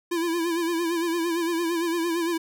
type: tone with vibrato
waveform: square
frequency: 337.3 Hz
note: E4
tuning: 40 cents sharp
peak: -24 dBFS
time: 0.11-2.38 s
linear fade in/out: 10 ms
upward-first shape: sine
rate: 8.8 Hz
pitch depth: 65 cents each way
effects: none